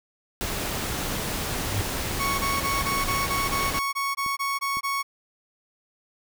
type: noise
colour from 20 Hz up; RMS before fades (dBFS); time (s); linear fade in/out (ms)
pink; -29; 0.41-3.79; 0
type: tone with exponential growth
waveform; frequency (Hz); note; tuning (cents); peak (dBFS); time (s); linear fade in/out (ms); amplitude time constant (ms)
sine; 100.5; G2; +44; -21; 1.48-1.81; 0; 71
type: tone bursts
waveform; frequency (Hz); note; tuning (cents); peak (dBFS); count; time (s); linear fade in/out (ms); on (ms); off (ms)
30% pulse; 1108.7; C#6; 0; -22; 13; 2.19-5.03; 20; 200; 20
type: click train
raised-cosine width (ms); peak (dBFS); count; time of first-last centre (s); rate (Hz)
3; -28; 5; 2.74-4.77; 1.97
effects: none